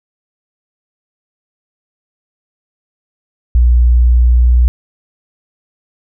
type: tone with pitch glide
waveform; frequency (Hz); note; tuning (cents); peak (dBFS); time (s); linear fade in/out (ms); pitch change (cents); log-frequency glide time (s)
sine; 60.2 to 60.69; B1 to B1; -44 to -30; -5; 3.55-4.68; 0; +14; 3.89-4.55
effects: none